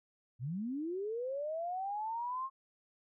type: linear sweep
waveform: sine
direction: up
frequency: 110 to 1080 Hz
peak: -35 dBFS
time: 0.39-2.5 s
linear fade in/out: 50 ms
effects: none